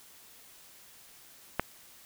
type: click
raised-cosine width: 0.5 ms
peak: -11 dBFS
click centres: 1.596 s
effects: white hiss -55 dBFS RMS until 2.05 s